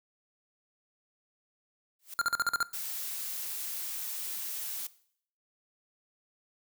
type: noise with exponential growth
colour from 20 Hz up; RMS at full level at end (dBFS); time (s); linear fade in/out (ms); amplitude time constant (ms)
blue; -38; 1.99-2.14; 5; 31
type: tone bursts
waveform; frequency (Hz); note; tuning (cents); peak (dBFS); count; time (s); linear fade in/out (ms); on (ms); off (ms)
square; 1396.9; F6; 0; -25; 7; 2.19-2.628; 0; 24; 45
type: noise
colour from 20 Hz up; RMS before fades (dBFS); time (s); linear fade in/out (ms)
blue; -37; 2.73-4.87; 5
effects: noise-tail reverb RT60 0.6 s tail -18 dB re dry